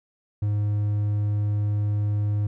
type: tone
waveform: triangle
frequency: 103.83 Hz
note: G#2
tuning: in tune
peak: -19 dBFS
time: 0.42-2.47 s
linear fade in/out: 5 ms
effects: none